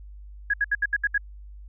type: tone bursts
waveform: sine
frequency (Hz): 1661.2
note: G#6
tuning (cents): 0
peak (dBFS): -19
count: 7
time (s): 0.5-1.179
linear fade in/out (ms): 5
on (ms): 37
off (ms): 70
effects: added 50 Hz sine -40 dBFS peak until 1.68 s